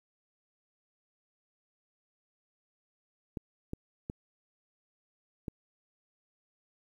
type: clicks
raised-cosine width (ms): 3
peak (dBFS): -23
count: 4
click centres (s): 3.372 / 3.734 / 4.099 / 5.482
effects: 10-bit